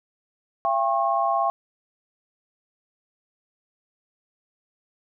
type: tone cluster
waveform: sine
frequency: 679 / 796 / 1086 Hz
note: F5 / G5 / C#6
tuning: -49 / +26 / -36 cents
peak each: -24 dBFS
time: 0.65-1.5 s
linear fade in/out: 0 ms
effects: none